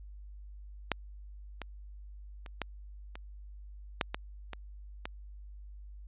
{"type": "clicks", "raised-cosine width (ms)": 0.3, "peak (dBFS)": [-11, -22, -30, -16, -27, -11, -17, -23, -20], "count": 9, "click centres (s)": [0.917, 1.617, 2.462, 2.617, 3.155, 4.012, 4.145, 4.533, 5.055], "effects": ["added 50 Hz sine -45 dBFS peak until 6.07 s", "resampled to 8000 Hz"]}